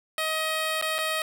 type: tone with dropouts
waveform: 10% pulse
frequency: 631 Hz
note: D#5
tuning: 24 cents sharp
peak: -17 dBFS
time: 0.18-1.22 s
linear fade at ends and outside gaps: 1 ms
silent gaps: 0.814-0.824 / 0.983-0.987 s
effects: none